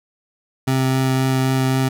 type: tone with vibrato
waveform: 25% pulse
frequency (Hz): 131.6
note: C3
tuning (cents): +10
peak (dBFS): -12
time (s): 0.67-1.89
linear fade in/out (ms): 10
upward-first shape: triangle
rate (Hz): 3.8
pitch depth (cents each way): 9
effects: none